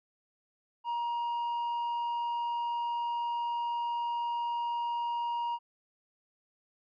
sine tone with tanh clipping, 946 Hz, A#5, 25 cents sharp, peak -31 dBFS, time 0.84-5.59 s, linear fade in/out 50 ms, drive 4 dB, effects none

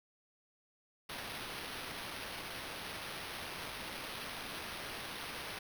white noise with sample-and-hold, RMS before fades -44 dBFS, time 1.09-5.59 s, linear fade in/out 5 ms, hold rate 7350 Hz, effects none

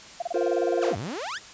sine tone bursts, 691 Hz, F5, 19 cents flat, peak -25 dBFS, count 15, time 0.2-0.95 s, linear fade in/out 5 ms, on 22 ms, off 30 ms
triangle chord, F suspended fourth, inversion none, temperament equal, 349.2 / 466.2 / 523.3 Hz, F4 / Bb4 / C5, 0 / 0 / 0 cents, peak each -25 dBFS, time 0.34-0.93 s, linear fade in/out 5 ms
sawtooth exponential two-way sweep, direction down then up, 1975.5 to 88.8 to 1975.5 Hz, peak -27 dBFS, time 0.81-1.39 s, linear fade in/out 20 ms, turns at 0.97 s
effects white hiss -45 dBFS RMS until 1.53 s + resampled to 16000 Hz

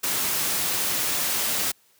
white noise, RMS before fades -25 dBFS, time 0.03-1.72 s, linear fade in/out 10 ms, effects white hiss -61 dBFS RMS until 1.99 s + high-pass 80 Hz 12 dB/octave

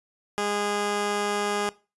10% pulse tone pair together, 205.5 / 411 Hz, G#3 / G#4, -18 / -18 cents, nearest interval octave, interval 1200 cents, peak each -21 / -21 dBFS, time 0.38-1.69 s, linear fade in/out 0 ms, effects noise-tail reverb RT60 0.3 s tail -20 dB re dry + resampled to 24000 Hz

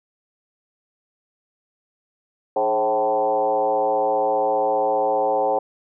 sine tone with frequency modulation, 650 Hz, E5, 24 cents flat, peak -17 dBFS, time 2.56-5.59 s, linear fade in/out 5 ms, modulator 115 Hz, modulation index 2, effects none

